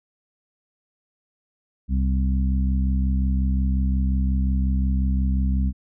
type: harmonic tone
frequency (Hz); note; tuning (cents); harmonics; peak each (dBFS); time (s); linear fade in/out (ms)
65.6; C2; +5; 1 / 2 / 3 / 4; -19 / -32 / -26 / -34; 1.88-5.73; 50
effects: none